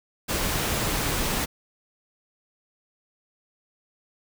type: noise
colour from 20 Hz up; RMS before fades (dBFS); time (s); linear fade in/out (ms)
pink; -26; 0.28-1.46; 20
effects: none